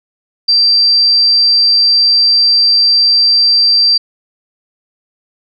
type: tone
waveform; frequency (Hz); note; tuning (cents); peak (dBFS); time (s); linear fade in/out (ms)
sine; 4699; D8; 0; -6; 0.48-3.98; 10
effects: none